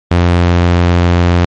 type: tone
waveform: sawtooth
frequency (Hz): 87.31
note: F2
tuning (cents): 0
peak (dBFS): -3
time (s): 0.11-1.45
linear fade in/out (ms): 5
effects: low-pass 4000 Hz 12 dB/octave + MP3 48 kbps